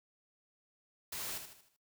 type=noise with echo; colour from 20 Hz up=white; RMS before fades=-41 dBFS; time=1.12-1.38 s; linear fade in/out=5 ms; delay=77 ms; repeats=5; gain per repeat=-7 dB; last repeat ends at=1.765 s; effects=noise-tail reverb RT60 0.2 s tail -22 dB re dry